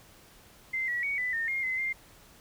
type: tone with pitch steps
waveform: sine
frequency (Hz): 2078 / 1931 / 2238 / 1995 / 1828 / 2129 / 2046 / 2105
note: C7 / B6 / C#7 / B6 / A#6 / C7 / C7 / C7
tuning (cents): -12 / -39 / +16 / +17 / -34 / +30 / -39 / +10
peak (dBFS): -28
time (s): 0.73-1.93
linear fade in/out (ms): 10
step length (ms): 150
effects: pink hiss -56 dBFS RMS until 2.4 s